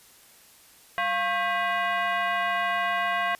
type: tone with frequency modulation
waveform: sine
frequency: 196 Hz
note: G3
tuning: in tune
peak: -23 dBFS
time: 0.98-3.35 s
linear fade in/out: 0 ms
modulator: 893 Hz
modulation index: 2.3
effects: white hiss -54 dBFS RMS until 3.39 s + resampled to 32000 Hz